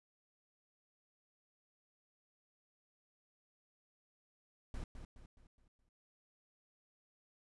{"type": "noise with echo", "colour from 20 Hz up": "brown", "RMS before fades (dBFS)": -42, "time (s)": [4.74, 4.84], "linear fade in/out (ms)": 2, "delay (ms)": 210, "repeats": 5, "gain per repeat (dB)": -7, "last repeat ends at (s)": 5.89, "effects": ["resampled to 24000 Hz"]}